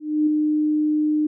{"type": "tone with ADSR envelope", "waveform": "sine", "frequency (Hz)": 303.7, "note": "D#4", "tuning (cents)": -42, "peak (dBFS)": -14, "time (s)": [0, 1.27], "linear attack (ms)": 270, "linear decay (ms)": 4, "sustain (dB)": -3, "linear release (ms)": 7, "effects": []}